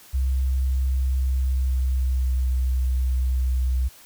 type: tone with pitch glide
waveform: sine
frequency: 65.41 to 63.66 Hz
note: C2 to C2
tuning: 0 to -47 cents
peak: -19 dBFS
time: 0.13-3.89 s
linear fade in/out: 20 ms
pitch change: -47 cents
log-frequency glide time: 1.13-2.54 s
effects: white hiss -49 dBFS RMS until 4.05 s